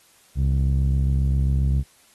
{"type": "tone with low-pass filter", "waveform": "sawtooth", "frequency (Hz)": 67.5, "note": "C#2", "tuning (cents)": -45, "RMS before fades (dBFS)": -20, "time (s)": [0.35, 1.84], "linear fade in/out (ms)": 50, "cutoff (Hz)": 140, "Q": 1.4, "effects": ["white hiss -56 dBFS RMS until 2.14 s", "AAC 32 kbps"]}